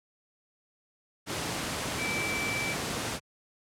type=tone in noise; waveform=sine; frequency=2322 Hz; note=D7; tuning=20 cents flat; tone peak=-31 dBFS; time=1.97-2.76 s; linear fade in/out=50 ms; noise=pink; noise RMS=-32 dBFS; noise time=1.26-3.2 s; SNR=-2 dB; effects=high-pass 100 Hz 12 dB/octave + low-pass 10000 Hz 12 dB/octave